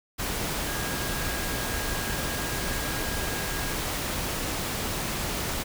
sine tone in noise, 1633 Hz, G#6, 30 cents flat, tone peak -38 dBFS, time 0.66-3.76 s, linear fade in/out 20 ms, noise pink, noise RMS -30 dBFS, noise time 0.18-5.64 s, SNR -11 dB, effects none

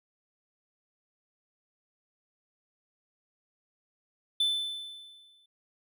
triangle tone with exponential decay, 3520 Hz, A7, in tune, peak -21 dBFS, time 4.4-5.46 s, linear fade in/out 5 ms, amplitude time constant 230 ms, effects none

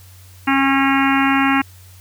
harmonic tone with a mistuned harmonic, 272.2 Hz, C#4, 31 cents flat, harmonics 1 / 3 / 4 / 5 / 6 / 7 / 8 / 9 / 10, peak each -16 / -21 / -22 / -23 / -24 / -24 / -25 / -26 / -26 dBFS, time 0.47-1.62 s, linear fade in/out 10 ms, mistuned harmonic 10, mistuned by +35 cents, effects added 92 Hz sine -41 dBFS peak until 2 s + white hiss -48 dBFS RMS until 2 s

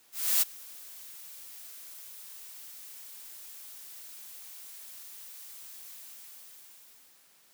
blue noise with ADSR envelope, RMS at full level -23 dBFS, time 0.12-7.34 s, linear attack 300 ms, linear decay 18 ms, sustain -24 dB, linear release 1400 ms, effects white hiss -62 dBFS RMS until 7.53 s + high-pass 150 Hz 12 dB/octave

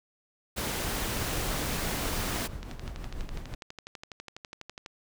pink noise, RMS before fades -32 dBFS, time 0.56-2.48 s, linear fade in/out 20 ms
brown noise with tremolo, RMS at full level -36 dBFS, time 1.16-3.55 s, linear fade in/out 5 ms, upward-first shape sine, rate 6 Hz, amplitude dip 50%
click train, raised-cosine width 0.2 ms, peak -24 dBFS, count 28, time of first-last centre 2.63-4.861 s, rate 12.1 Hz
effects none

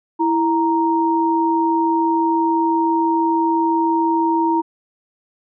sine tone pair together, 329.6 / 933 Hz, E4 / A#5, 0 / +1 cents, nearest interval octave + tritone, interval 1801 cents, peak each -17 / -17 dBFS, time 0.19-4.62 s, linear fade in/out 20 ms, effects none

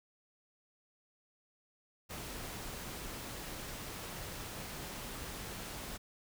pink noise, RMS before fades -44 dBFS, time 2.09-5.98 s, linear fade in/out 20 ms, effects none

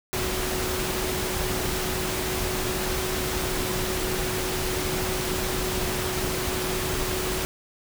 sine tone in noise, 370 Hz, F#4, in tune, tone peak -31 dBFS, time 0.13-7.45 s, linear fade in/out 0 ms, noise pink, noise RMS -28 dBFS, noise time 0.13-7.45 s, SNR -6 dB, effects none

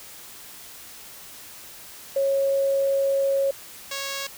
sine / 5% pulse tone pair in turn, 549 / 551.1 Hz, C#5 / C#5, -17 / -10 cents, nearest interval unison, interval 7 cents, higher second, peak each -19 / -17 dBFS, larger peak second, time 2.16-3.51 / 3.91-4.27 s, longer first, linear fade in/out 5 ms, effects white hiss -43 dBFS RMS until 4.37 s

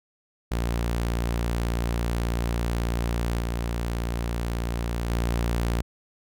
sawtooth tone with level steps, 58.27 Hz, A#1, in tune, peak -20 / -22 / -19 dBFS, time 0.51-5.82 s, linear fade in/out 10 ms, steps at 3.39 / 5.09 s, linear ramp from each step 20 ms, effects none

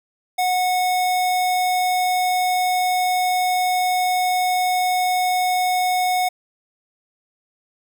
square tone, 732 Hz, F#5, 19 cents flat, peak -18 dBFS, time 0.38-6.29 s, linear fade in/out 10 ms, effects none

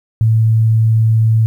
sine tone, 111.5 Hz, A2, 23 cents sharp, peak -8 dBFS, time 0.21-1.46 s, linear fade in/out 0 ms, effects 8-bit

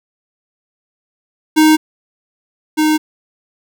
square tone pair in turn, 311.1 / 308.8 Hz, D#4 / D#4, 0 / -13 cents, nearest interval unison, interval 13 cents, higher first, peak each -7 / -11 dBFS, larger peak first, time 1.56-1.77 / 2.77-2.98 s, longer neither, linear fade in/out 20 ms, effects none

